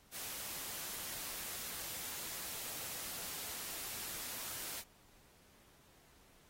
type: noise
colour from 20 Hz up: white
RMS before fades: -44 dBFS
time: 0.11-4.84 s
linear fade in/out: 50 ms
effects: pink hiss -66 dBFS RMS until 6.49 s + AAC 48 kbps